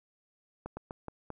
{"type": "slowing click train", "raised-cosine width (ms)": 1, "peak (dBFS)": -25, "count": 5, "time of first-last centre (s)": [0.66, 1.303], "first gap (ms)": 110, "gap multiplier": 1.26, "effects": []}